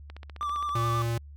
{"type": "click train", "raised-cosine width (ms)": 0.3, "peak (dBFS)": -28, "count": 11, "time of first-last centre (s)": [0.1, 0.758], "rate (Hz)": 15.2}
{"type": "tone with vibrato", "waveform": "triangle", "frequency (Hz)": 1170, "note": "D6", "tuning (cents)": -7, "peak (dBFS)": -26, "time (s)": [0.41, 1.02], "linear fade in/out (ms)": 0, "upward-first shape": "sine", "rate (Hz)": 9.4, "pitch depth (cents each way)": 35}
{"type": "tone", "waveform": "square", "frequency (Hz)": 116.54, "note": "A#2", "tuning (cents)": 0, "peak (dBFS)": -27, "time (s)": [0.75, 1.18], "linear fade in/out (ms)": 5}
{"effects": ["added 72 Hz sine -43 dBFS peak until 1.36 s"]}